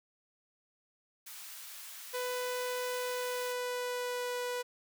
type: high-pass noise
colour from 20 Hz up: white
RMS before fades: -47 dBFS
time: 1.26-3.53 s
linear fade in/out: 10 ms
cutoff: 1100 Hz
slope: 12 dB/octave
type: tone with pitch glide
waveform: sawtooth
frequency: 497.6 to 492.2 Hz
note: B4 to B4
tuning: +13 to -6 cents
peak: -30 dBFS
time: 2.13-4.63 s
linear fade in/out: 20 ms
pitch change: -19 cents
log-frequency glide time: 2.98-4.32 s
effects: none